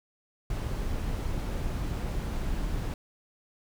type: noise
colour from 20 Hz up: brown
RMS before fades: -31 dBFS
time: 0.5-2.94 s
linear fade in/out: 2 ms
effects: none